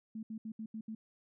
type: tone bursts at uneven times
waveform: sine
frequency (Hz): 220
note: A3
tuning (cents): 0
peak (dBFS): -39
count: 6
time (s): 0.15-0.23 / 0.3-0.38 / 0.45-0.52 / 0.59-0.66 / 0.74-0.81 / 0.88-0.95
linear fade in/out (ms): 5
effects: none